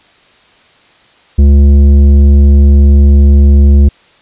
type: tone with tanh clipping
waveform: triangle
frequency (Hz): 70.7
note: C#2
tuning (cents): +35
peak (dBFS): -3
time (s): 1.38-3.89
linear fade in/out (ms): 10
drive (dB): 14
effects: white hiss -45 dBFS RMS until 4.21 s + resampled to 8000 Hz